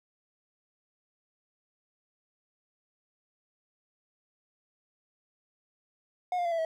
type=tone with pitch steps; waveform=triangle; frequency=723 / 702.8 / 683.2 / 664.1 / 645.6 Hz; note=F#5 / F5 / F5 / E5 / E5; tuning=-40 / +11 / -38 / +13 / -36 cents; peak=-25 dBFS; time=6.32-6.65 s; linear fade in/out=2 ms; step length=66 ms; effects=none